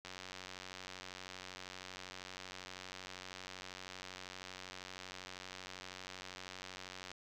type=click train; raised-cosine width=0.2 ms; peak=-29 dBFS; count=656; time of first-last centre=0.05-7.116 s; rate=92.7 Hz; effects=11-bit